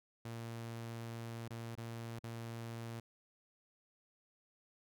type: tone with dropouts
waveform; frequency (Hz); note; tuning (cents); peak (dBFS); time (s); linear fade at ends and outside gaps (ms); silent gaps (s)
sawtooth; 115.6; A#2; -14; -39; 0.25-3; 5; 1.481-1.505 / 1.753-1.776 / 2.192-2.237
effects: none